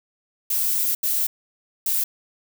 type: noise bursts at uneven times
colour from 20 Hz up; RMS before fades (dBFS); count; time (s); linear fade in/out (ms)
violet; -22; 3; 0.5-0.95 / 1.03-1.27 / 1.86-2.04; 5
effects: none